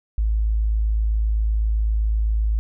sine tone, 53.9 Hz, A1, 35 cents flat, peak -17 dBFS, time 0.18-2.59 s, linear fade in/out 0 ms, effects none

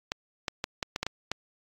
clicks, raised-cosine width 0.2 ms, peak -12 dBFS, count 8, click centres 0.119 / 0.482 / 0.641 / 0.828 / 0.961 / 1.03 / 1.066 / 1.316 s, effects AAC 48 kbps

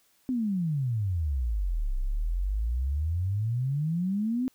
sine exponential two-way sweep, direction down then up, 263.5 to 31.24 to 263.5 Hz, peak -25 dBFS, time 0.29-4.48 s, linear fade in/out 0 ms, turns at 1.96 s, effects white hiss -66 dBFS RMS until 4.54 s

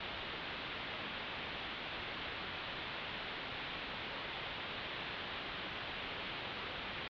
white low-pass noise, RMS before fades -43 dBFS, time 0-7.08 s, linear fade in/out 5 ms, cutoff 3700 Hz, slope 48 dB/octave, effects MP3 96 kbps

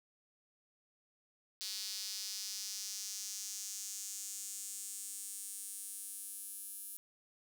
square tone with high-pass filter sweep, 100 Hz, G2, 35 cents sharp, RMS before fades -44 dBFS, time 1.61-6.97 s, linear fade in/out 0 ms, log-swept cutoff 4600 to 11000 Hz, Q 2.9, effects none

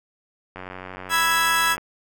click train, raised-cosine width 0.5 ms, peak -20 dBFS, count 114, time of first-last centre 0.56-1.78 s, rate 92.6 Hz
30% pulse chord, E major, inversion second, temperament equal, 987.8 / 1318.5 / 1661.2 Hz, B5 / E6 / G#6, 0 / 0 / 0 cents, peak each -21 / -20 / -19 dBFS, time 1.09-1.77 s, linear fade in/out 50 ms
effects none

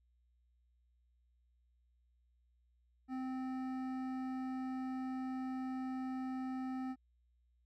triangle tone with hard clipping, 259.6 Hz, C4, 13 cents flat, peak -40 dBFS, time 3.08-6.96 s, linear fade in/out 50 ms, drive 16 dB, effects added 60 Hz sine -70 dBFS peak until 7.65 s

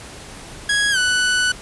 sawtooth tone with pitch glide, 1660 to 1487.5 Hz, G#6 to F#6, -1 to +9 cents, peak -12 dBFS, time 0.69-1.52 s, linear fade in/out 5 ms, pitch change -190 cents, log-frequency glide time 0.91-0.98 s, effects pink hiss -37 dBFS RMS until 1.61 s + resampled to 24000 Hz

